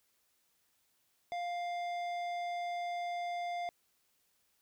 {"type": "tone with tanh clipping", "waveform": "sine", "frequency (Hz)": 700, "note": "F5", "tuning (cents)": 4, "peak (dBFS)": -37, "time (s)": [1.32, 3.69], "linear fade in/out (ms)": 0, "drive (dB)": 13, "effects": ["white hiss -75 dBFS RMS until 4.61 s"]}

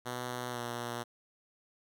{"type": "tone with pitch glide", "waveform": "5% pulse", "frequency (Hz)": [123.47, 119.68], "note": ["B2", "A#2"], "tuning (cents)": [0, 46], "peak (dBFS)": -25, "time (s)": [0.05, 1.04], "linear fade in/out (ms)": 20, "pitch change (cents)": -54, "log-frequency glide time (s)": [0.5, 0.59], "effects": []}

